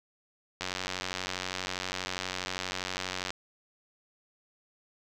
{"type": "click train", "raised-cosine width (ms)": 0.2, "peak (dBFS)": -15, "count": 250, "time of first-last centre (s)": [0.61, 3.305], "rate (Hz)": 92.4, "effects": []}